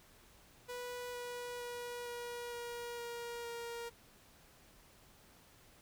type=tone with pitch steps; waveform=sawtooth; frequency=491 / 487.3 / 483.7 / 480.1 / 476.5 / 472.9 / 469.4 Hz; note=B4 / B4 / B4 / B4 / A#4 / A#4 / A#4; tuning=-10 / -23 / -36 / -49 / +38 / +25 / +12 cents; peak=-38 dBFS; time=0.68-3.9 s; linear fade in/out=20 ms; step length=460 ms; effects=pink hiss -63 dBFS RMS until 5.81 s